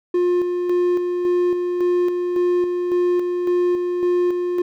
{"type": "tone with tremolo", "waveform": "triangle", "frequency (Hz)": 355, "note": "F4", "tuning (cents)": 28, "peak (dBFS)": -13, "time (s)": [0.14, 4.62], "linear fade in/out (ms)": 5, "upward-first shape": "square", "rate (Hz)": 1.8, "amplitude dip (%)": 40, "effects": []}